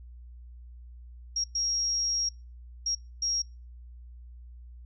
sine tone bursts at uneven times, 5600 Hz, F8, 4 cents sharp, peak -26 dBFS, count 4, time 1.36-1.44 / 1.55-2.29 / 2.86-2.95 / 3.22-3.42 s, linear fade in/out 5 ms, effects noise-tail reverb RT60 0.3 s tail -25 dB re dry + added 60 Hz sine -44 dBFS peak until 4.85 s

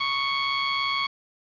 15% pulse tone with amplitude modulation, 1108.7 Hz, C#6, in tune, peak -15 dBFS, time 0-1.07 s, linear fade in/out 10 ms, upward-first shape sine, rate 137 Hz, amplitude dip 40%, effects resampled to 11025 Hz + 7-bit

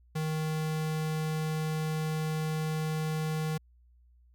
square tone, 156.4 Hz, D#3, 9 cents sharp, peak -30 dBFS, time 0.15-3.58 s, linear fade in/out 10 ms, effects added 60 Hz sine -58 dBFS peak until 4.34 s

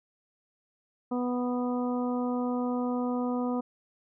harmonic tone, 246.9 Hz, B3, in tune, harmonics 1 / 2 / 3 / 4 / 5, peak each -28 / -34 / -38 / -40 / -42 dBFS, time 1.11-3.61 s, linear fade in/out 10 ms, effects none

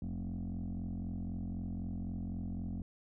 sine tone with frequency modulation, 138.59 Hz, C#3, in tune, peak -34 dBFS, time 0.02-2.82 s, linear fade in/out 2 ms, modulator 43.9 Hz, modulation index 2.6, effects tanh soft clip ceiling -35 dBFS

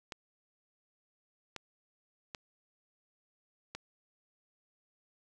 clicks, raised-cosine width 0.2 ms, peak -23 dBFS, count 4, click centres 0.122 / 1.563 / 2.348 / 3.75 s, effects none

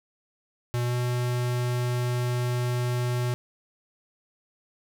square tone with pitch glide, 121.3 to 122.92 Hz, B2 to B2, -31 to -8 cents, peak -25 dBFS, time 0.74-3.34 s, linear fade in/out 0 ms, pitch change +23 cents, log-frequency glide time 0.84-0.94 s, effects none

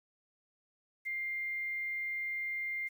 sine tone with quantisation, 2100 Hz, C7, 6 cents sharp, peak -34 dBFS, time 1.05-2.89 s, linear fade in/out 20 ms, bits 10, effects none

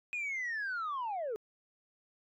sine linear sweep, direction down, 2495 to 407.7 Hz, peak -32 dBFS, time 0.13-1.36 s, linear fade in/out 0 ms, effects tanh soft clip ceiling -32 dBFS

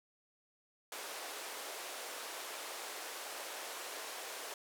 pink band-pass noise, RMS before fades -45 dBFS, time 0.92-4.54 s, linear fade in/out 2 ms, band 430 to 14000 Hz, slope 24 dB/octave, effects none

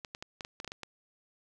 clicks, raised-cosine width 0.2 ms, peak -23 dBFS, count 10, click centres 0.048 / 0.149 / 0.225 / 0.408 / 0.449 / 0.601 / 0.646 / 0.677 / 0.719 / 0.833 s, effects none

